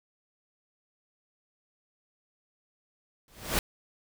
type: noise with exponential growth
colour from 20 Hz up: pink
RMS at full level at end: -23 dBFS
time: 3.28-3.59 s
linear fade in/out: 1 ms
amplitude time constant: 66 ms
effects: none

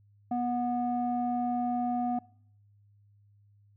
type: tone with low-pass filter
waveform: square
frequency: 243.7 Hz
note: B3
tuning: 23 cents flat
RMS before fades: -30 dBFS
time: 0.31-2.19 s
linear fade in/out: 5 ms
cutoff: 690 Hz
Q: 3.9
effects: noise-tail reverb RT60 0.7 s tail -24 dB re dry + added 102 Hz sine -59 dBFS peak until 3.76 s

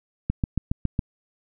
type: click train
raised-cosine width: 5 ms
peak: -10 dBFS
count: 6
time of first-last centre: 0.3-0.992 s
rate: 7.23 Hz
effects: none

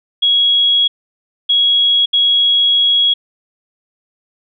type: tone bursts at uneven times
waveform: sine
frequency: 3322 Hz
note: G#7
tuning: in tune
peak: -9 dBFS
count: 3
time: 0.22-0.88 / 1.49-2.06 / 2.13-3.14 s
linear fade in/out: 10 ms
effects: none

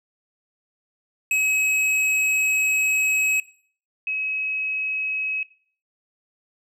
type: tone pair in turn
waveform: square / sine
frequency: 2557 / 2557 Hz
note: D#7 / D#7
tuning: +47 / +47 cents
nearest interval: unison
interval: 0 cents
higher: neither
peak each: -19 / -23 dBFS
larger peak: first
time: 1.31-3.4 / 4.07-5.43 s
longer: first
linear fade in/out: 2 ms
effects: noise-tail reverb RT60 0.5 s tail -20 dB re dry + low-pass 12000 Hz 12 dB/octave

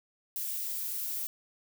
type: noise with high-pass filter sweep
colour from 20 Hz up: violet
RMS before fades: -35 dBFS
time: 0.36-1.27 s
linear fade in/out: 0 ms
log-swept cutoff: 1900 to 810 Hz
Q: 0.9
effects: none

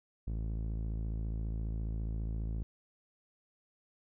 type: tone with low-pass filter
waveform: sawtooth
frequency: 54.7 Hz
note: A1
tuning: 9 cents flat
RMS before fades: -36 dBFS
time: 0.27-2.63 s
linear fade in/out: 0 ms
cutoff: 250 Hz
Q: 0.54
effects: none

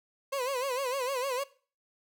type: tone with vibrato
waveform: 30% pulse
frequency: 523 Hz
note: C5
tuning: 1 cent flat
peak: -27 dBFS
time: 0.32-1.44 s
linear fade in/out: 10 ms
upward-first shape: sine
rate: 6.6 Hz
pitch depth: 120 cents each way
effects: noise-tail reverb RT60 0.4 s tail -19 dB re dry

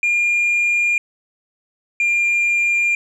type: tone pair in turn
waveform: sine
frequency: 2410 / 2398 Hz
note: D7 / D7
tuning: +44 / +36 cents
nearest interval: unison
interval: 8 cents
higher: first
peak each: -12 dBFS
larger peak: neither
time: 0.03-0.98 / 2-2.95 s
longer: neither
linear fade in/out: 2 ms
effects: tanh soft clip ceiling -13 dBFS + 9-bit

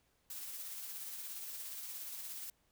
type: noise with tremolo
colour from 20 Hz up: blue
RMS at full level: -44 dBFS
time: 0.3-2.5 s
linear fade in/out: 2 ms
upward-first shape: sine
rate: 17 Hz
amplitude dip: 30%
effects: pink hiss -75 dBFS RMS until 2.71 s

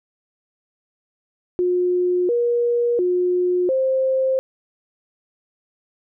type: tone with pitch steps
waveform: sine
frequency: 358.9 / 476.9 / 359.4 / 526 Hz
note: F4 / A#4 / F4 / C5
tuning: +47 / +39 / +50 / +9 cents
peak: -16 dBFS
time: 1.59-4.39 s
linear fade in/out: 0 ms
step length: 700 ms
effects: none

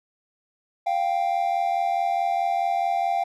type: tone pair together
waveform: triangle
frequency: 698.5 / 783.2 Hz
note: F5 / G5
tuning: 0 / -2 cents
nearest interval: major second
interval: 198 cents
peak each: -22 dBFS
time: 0.86-3.24 s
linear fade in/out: 10 ms
effects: none

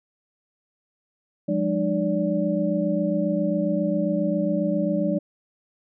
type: tone cluster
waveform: sine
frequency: 178.2 / 205.6 / 301.8 / 578 Hz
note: F3 / G#3 / D4 / D5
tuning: +35 / -17 / +47 / -28 cents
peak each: -26 dBFS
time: 1.48-5.19 s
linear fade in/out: 10 ms
effects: none

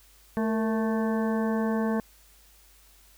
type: harmonic tone with a mistuned harmonic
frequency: 220 Hz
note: A3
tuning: in tune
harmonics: 1 / 2 / 3 / 4 / 5 / 7 / 8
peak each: -25 / -31 / -35 / -37 / -39 / -42 / -43 dBFS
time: 0.37-2 s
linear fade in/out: 0 ms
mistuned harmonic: 2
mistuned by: +62 cents
effects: added 50 Hz sine -58 dBFS peak until 3.17 s + white hiss -58 dBFS RMS until 3.17 s

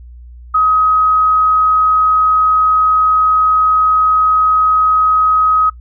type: tone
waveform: sine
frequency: 1265 Hz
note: D#6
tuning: 28 cents sharp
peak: -8 dBFS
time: 0.54-5.7 s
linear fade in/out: 10 ms
effects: noise-tail reverb RT60 0.1 s tail -20 dB re dry + added 60 Hz sine -32 dBFS peak until 5.8 s

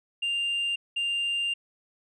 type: tone bursts at uneven times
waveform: sine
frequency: 2794 Hz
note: F7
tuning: in tune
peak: -23 dBFS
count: 2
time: 0.22-0.76 / 0.96-1.54 s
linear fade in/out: 10 ms
effects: tanh soft clip ceiling -24 dBFS

